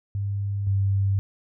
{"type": "tone pair in turn", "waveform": "sine", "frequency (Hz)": [100, 98.23], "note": ["G2", "G2"], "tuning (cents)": [35, 4], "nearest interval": "unison", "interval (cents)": 31, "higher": "first", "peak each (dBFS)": [-24, -19], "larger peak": "second", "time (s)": [[0.15, 0.67], [0.67, 1.19]], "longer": "neither", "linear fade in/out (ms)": 0, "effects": []}